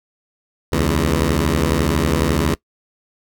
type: beating tone pair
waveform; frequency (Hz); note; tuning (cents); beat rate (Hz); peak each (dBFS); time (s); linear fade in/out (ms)
10% pulse; 70 / 82; C#2 / E2; +18 / -9; 12; -10; 0.72-2.55; 10
effects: noise-tail reverb RT60 0.1 s tail -22 dB re dry